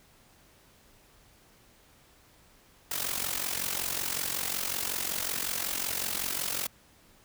white noise with amplitude modulation, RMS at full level -29 dBFS, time 2.91-6.67 s, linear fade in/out 5 ms, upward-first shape sine, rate 45.4 Hz, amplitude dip 75%, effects pink hiss -60 dBFS RMS until 7.24 s

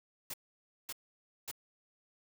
white noise bursts, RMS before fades -41 dBFS, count 3, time 0.3-1.514 s, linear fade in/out 5 ms, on 38 ms, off 550 ms, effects none

